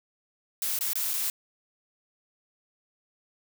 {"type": "noise with dropouts", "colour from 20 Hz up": "blue", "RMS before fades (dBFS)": -29, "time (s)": [0.62, 1.3], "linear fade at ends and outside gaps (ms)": 1, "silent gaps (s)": [[0.789, 0.809], [0.933, 0.955], [1.134, 1.138]], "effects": []}